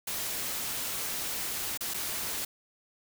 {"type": "noise with dropouts", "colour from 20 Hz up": "white", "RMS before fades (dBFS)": -34, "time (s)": [0.07, 2.45], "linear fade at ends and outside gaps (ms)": 5, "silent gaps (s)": [[1.775, 1.807], [1.938, 1.942]], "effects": []}